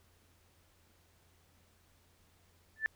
sine tone with exponential growth, 1760 Hz, A6, in tune, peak -24 dBFS, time 2.76-2.86 s, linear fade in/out 0 ms, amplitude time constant 20 ms, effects added 86 Hz sine -69 dBFS peak until 2.95 s + pink hiss -69 dBFS RMS until 2.95 s

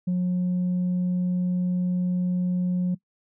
sine tone, 180 Hz, F#3, 47 cents flat, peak -19 dBFS, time 0.07-2.95 s, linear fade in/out 10 ms, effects noise-tail reverb RT60 0.1 s tail -21 dB re dry + tanh soft clip ceiling -20 dBFS

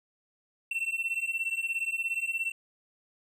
triangle beating tone pair, 2691 / 2708 Hz, E7 / E7, +35 / +46 cents, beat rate 17 Hz, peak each -31 / -30 dBFS, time 0.71-2.52 s, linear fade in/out 5 ms, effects none

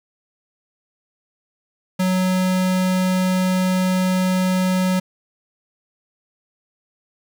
square tone, 185 Hz, F#3, in tune, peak -17 dBFS, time 1.99-5 s, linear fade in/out 10 ms, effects 9-bit

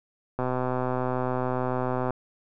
click train, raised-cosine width 1 ms, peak -14 dBFS, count 219, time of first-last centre 0.39-2.107 s, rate 127 Hz, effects none

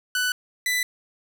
sawtooth tone pair in turn, 1492 / 1991.6 Hz, F#6 / B6, +14 / +14 cents, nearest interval perfect fourth, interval 500 cents, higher second, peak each -18 / -18 dBFS, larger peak neither, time 0.15-0.32 / 0.66-0.83 s, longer neither, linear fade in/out 2 ms, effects none

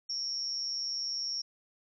sine tone with amplitude modulation, 5500 Hz, F8, 27 cents flat, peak -28 dBFS, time 0.09-1.42 s, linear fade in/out 10 ms, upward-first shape sine, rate 140 Hz, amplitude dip 90%, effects none

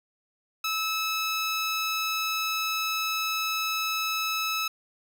15% pulse tone, 1300 Hz, E6, 24 cents flat, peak -20 dBFS, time 0.64-4.68 s, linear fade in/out 5 ms, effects none

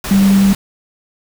sine tone in noise, 196 Hz, G3, in tune, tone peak -7 dBFS, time 0.11-0.53 s, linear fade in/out 2 ms, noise pink, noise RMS -23 dBFS, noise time 0.04-0.55 s, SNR +13 dB, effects none

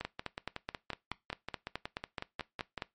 two click trains, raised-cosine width 0.3 ms, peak -19 / -21 dBFS, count 14 / 16, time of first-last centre 0.05-2.822 / 0.01-2.778 s, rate 4.69 / 5.42 Hz, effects noise-tail reverb RT60 0.2 s tail -20 dB re dry + MP3 48 kbps

